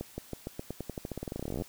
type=accelerating click train; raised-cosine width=2 ms; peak=-22 dBFS; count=29; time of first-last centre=0.01-1.621 s; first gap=170 ms; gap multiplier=0.9; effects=white hiss -54 dBFS RMS until 1.68 s